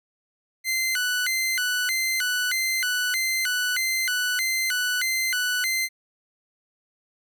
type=tone with vibrato; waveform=sawtooth; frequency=1755 Hz; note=A6; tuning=5 cents flat; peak=-19 dBFS; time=0.64-5.89 s; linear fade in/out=50 ms; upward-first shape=square; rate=1.6 Hz; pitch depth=290 cents each way; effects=none